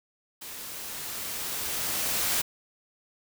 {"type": "noise with level ramp", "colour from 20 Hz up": "white", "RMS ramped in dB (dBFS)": [-41, -26], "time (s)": [0.41, 2.42], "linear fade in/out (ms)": 10, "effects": []}